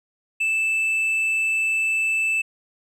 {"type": "tone with tanh clipping", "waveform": "sine", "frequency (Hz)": 2637, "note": "E7", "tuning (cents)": 0, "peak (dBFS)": -20, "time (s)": [0.4, 2.42], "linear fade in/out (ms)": 10, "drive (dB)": 4, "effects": []}